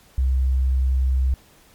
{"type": "tone", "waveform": "sine", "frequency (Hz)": 65.1, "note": "C2", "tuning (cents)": -8, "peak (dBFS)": -16, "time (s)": [0.18, 1.34], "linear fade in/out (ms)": 0, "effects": ["pink hiss -53 dBFS RMS until 1.74 s", "MP3 96 kbps"]}